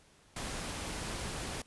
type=noise; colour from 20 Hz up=pink; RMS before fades=-39 dBFS; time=0.36-1.62 s; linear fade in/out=5 ms; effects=pink hiss -63 dBFS RMS until 1.66 s + resampled to 24000 Hz